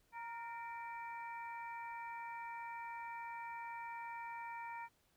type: harmonic tone with a mistuned harmonic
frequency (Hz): 466.2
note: A#4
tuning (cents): 0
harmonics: 2 / 3 / 4 / 5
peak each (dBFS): -45 / -57 / -54 / -53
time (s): 0.12-4.89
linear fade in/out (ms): 50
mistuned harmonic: 4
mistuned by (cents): -33
effects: pink hiss -75 dBFS RMS until 5.16 s